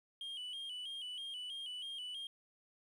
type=tone with vibrato; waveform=sine; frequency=3093 Hz; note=G7; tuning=24 cents flat; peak=-39 dBFS; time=0.21-2.27 s; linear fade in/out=2 ms; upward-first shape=square; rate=3.1 Hz; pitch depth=69 cents each way; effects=tanh soft clip ceiling -41 dBFS + 12-bit